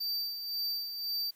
square tone with tremolo, 4647 Hz, D8, 19 cents flat, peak -31 dBFS, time 0-1.31 s, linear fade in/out 10 ms, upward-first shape sine, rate 1.9 Hz, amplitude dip 55%, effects white hiss -66 dBFS RMS until 1.35 s

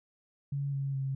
sine tone with pitch steps, 140.5 / 137.77 / 135.09 Hz, C#3 / C#3 / C#3, +24 / -10 / -44 cents, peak -30 dBFS, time 0.52-1.15 s, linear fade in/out 5 ms, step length 210 ms, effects none

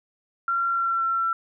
sine tone with pitch glide, 1372 to 1350.8 Hz, F6 to E6, -31 to +42 cents, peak -21 dBFS, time 0.48-1.33 s, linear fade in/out 2 ms, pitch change -27 cents, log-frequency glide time 0.69-1.04 s, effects none

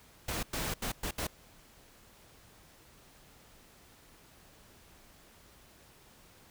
pink noise bursts at uneven times, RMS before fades -35 dBFS, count 5, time 0.28-0.43 / 0.53-0.74 / 0.82-0.92 / 1.03-1.11 / 1.18-1.27 s, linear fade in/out 5 ms, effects pink hiss -59 dBFS RMS until 6.5 s

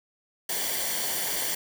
white noise with comb filter, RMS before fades -29 dBFS, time 0.49-1.55 s, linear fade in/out 5 ms, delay 0.77 ms, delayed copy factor -0.6, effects none

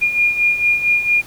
sine beating tone pair, 2418 / 2422.4 Hz, D7 / D#7, +50 / -47 cents, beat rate 4.4 Hz, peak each -20 / -14 dBFS, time 0.01-1.22 s, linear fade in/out 20 ms, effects pink hiss -40 dBFS RMS until 1.26 s

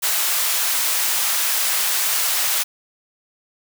white high-pass noise, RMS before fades -20 dBFS, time 0.02-2.64 s, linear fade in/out 20 ms, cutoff 760 Hz, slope 12 dB/octave, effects none

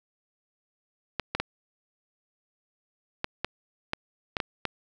clicks, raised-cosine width 0.3 ms, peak -11 dBFS, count 9, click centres 1.197 / 1.35 / 1.4 / 3.244 / 3.446 / 3.934 / 4.368 / 4.402 / 4.653 s, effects none

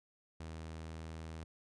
sawtooth tone, 80.2 Hz, E2, 47 cents flat, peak -40 dBFS, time 0.4-1.44 s, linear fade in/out 5 ms, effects resampled to 22050 Hz

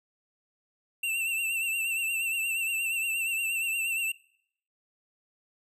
square tone with vibrato, 2703 Hz, E7, 43 cents sharp, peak -28 dBFS, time 1.03-4.12 s, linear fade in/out 5 ms, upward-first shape triangle, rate 8.5 Hz, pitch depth 64 cents each way, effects noise-tail reverb RT60 0.7 s tail -24 dB re dry

